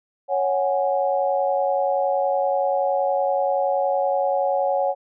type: chord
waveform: sine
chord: C# suspended fourth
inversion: none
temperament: equal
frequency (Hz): 554.4 / 740 / 830.6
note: C#5 / F#5 / G#5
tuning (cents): 0 / 0 / 0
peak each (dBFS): -21 / -23 / -26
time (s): 0.28-4.95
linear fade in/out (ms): 50
effects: none